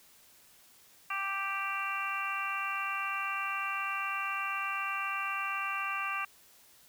harmonic tone, 392 Hz, G4, in tune, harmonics 2 / 3 / 4 / 5 / 6 / 7, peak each -44 / -35 / -40 / -45 / -39 / -38 dBFS, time 1.1-6.25 s, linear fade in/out 5 ms, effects white hiss -60 dBFS RMS until 6.88 s

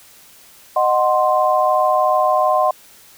sine chord, C diminished, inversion first, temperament equal with one note detuned, 617.2 / 740 / 1046.5 Hz, Eb5 / Gb5 / C6, -14 / 0 / 0 cents, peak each -17 dBFS, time 0.76-2.71 s, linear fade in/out 5 ms, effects white hiss -46 dBFS RMS until 3.17 s

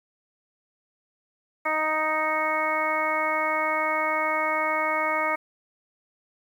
harmonic tone with a mistuned harmonic, 311.1 Hz, D#4, in tune, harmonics 1 / 2 / 3 / 4 / 5 / 6 / 7, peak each -37 / -29 / -29 / -28 / -38 / -33 / -28 dBFS, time 1.65-5.36 s, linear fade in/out 10 ms, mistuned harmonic 7, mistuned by +18 cents, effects 9-bit

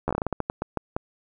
slowing click train, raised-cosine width 1 ms, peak -11 dBFS, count 14, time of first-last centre 0.08-0.965 s, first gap 12 ms, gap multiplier 1.26, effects none

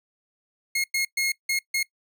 sawtooth tone bursts at uneven times, 2156 Hz, C#7, 49 cents flat, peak -19 dBFS, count 5, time 0.75-0.84 / 0.94-1.05 / 1.17-1.32 / 1.49-1.59 / 1.74-1.83 s, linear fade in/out 5 ms, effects noise-tail reverb RT60 0.1 s tail -21 dB re dry

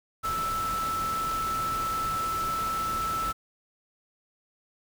sine tone in noise, 1318.5 Hz, E6, in tune, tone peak -27 dBFS, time 0.23-3.33 s, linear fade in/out 20 ms, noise pink, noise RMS -37 dBFS, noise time 0.23-3.33 s, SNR +7 dB, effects none

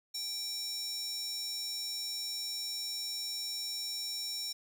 square tone with high-pass filter, 780 Hz, G5, 9 cents flat, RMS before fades -38 dBFS, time 0.14-4.53 s, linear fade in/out 10 ms, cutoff 5000 Hz, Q 6.3, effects 11-bit

